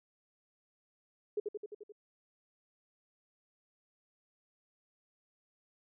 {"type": "tone with echo", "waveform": "sine", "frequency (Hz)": 417.3, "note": "G#4", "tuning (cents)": 8, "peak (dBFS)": -30, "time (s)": [1.37, 1.4], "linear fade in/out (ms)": 5, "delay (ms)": 87, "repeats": 6, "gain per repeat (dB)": -3, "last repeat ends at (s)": 1.922, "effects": []}